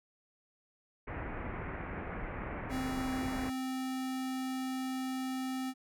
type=low-pass noise; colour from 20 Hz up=pink; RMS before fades=-40 dBFS; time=1.07-3.5 s; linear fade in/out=10 ms; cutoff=2300 Hz; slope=48 dB/octave
type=tone; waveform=square; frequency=260.3 Hz; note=C4; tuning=9 cents flat; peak=-35 dBFS; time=2.69-5.74 s; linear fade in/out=50 ms
effects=none